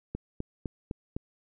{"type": "click train", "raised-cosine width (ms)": 3, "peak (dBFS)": -20, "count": 5, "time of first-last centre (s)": [0.15, 1.165], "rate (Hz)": 3.94, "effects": []}